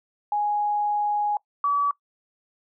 sine tone pair in turn, 830.6 / 1144.8 Hz, G#5 / D6, 0 / -45 cents, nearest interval tritone, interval 555 cents, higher second, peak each -21 / -19 dBFS, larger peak second, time 0.32-1.37 / 1.64-1.91 s, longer first, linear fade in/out 2 ms, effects noise-tail reverb RT60 0.1 s tail -22 dB re dry

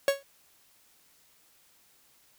45% pulse tone with exponential decay, 554.4 Hz, C#5, in tune, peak -18 dBFS, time 0.08-0.23 s, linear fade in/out 1 ms, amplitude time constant 32 ms, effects white hiss -63 dBFS RMS until 2.38 s

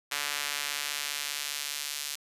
sawtooth tone with high-pass filter sweep, 145.1 Hz, D3, 21 cents flat, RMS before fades -34 dBFS, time 0.11-2.16 s, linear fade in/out 10 ms, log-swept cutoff 1800 to 3900 Hz, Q 0.74, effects resampled to 32000 Hz

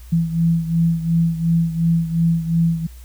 sine beating tone pair, 165.7 / 168.5 Hz, E3 / E3, +9 / +38 cents, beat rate 2.8 Hz, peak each -16 / -21 dBFS, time 0.12-2.87 s, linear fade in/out 10 ms, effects added 60 Hz sine -36 dBFS peak until 3.04 s + white hiss -50 dBFS RMS until 3.04 s

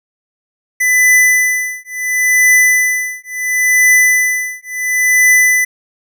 square tone with tremolo, 2000 Hz, B6, 21 cents sharp, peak -6 dBFS, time 0.8-5.65 s, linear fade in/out 10 ms, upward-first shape triangle, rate 0.72 Hz, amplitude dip 100%, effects none

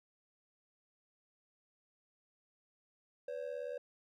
triangle ring-modulated tone, 534 Hz, C5, 35 cents sharp, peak -34 dBFS, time 3.28-3.78 s, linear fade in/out 2 ms, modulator 39.2 Hz, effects none

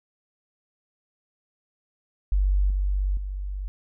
sine tone with level steps, 48.25 Hz, G1, 27 cents flat, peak -18 / -21 / -28 dBFS, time 2.32-3.68 s, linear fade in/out 0 ms, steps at 2.7 / 3.17 s, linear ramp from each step 2 ms, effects none

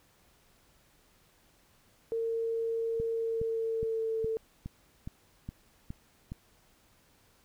sine tone with pitch glide, 455.8 to 445.6 Hz, A#4 to A4, -39 to +22 cents, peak -29 dBFS, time 2.12-4.37 s, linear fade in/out 0 ms, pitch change -39 cents, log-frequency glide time 3.12-4.25 s
click train, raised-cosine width 5 ms, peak -26 dBFS, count 9, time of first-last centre 3-6.32 s, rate 2.41 Hz
effects pink hiss -65 dBFS RMS until 7.44 s

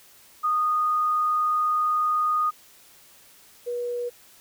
sine tone pair in turn, 1234 / 483.8 Hz, D#6 / B4, -15 / -36 cents, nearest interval octave + major third, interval 1621 cents, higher first, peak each -20 / -26 dBFS, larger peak first, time 0.43-2.51 / 3.66-4.1 s, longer first, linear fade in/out 20 ms, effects white hiss -53 dBFS RMS until 4.4 s

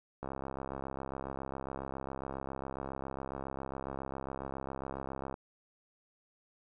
click train, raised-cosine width 1 ms, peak -25 dBFS, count 345, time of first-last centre 0.23-5.341 s, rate 67.3 Hz, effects none

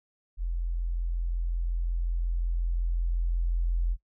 sine tone with level ramp, 42.76 Hz, F1, 36 cents flat, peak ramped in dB -27 to -23 dBFS, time 0.37-3.97 s, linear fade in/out 50 ms, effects noise-tail reverb RT60 0.1 s tail -22 dB re dry

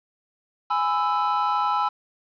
triangle chord, E major, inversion first, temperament equal with one note detuned, 830.6 / 1002.1 / 1318.5 Hz, G#5 / B5 / E6, 0 / +25 / 0 cents, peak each -23 dBFS, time 0.7-1.89 s, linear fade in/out 10 ms, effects resampled to 11025 Hz + 8-bit

